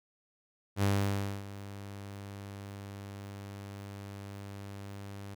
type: tone with ADSR envelope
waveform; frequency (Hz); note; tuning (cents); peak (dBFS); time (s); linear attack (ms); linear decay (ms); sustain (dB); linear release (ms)
sawtooth; 99.8; G2; +32; -21; 0.76-5.35; 68; 600; -17; 14
effects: none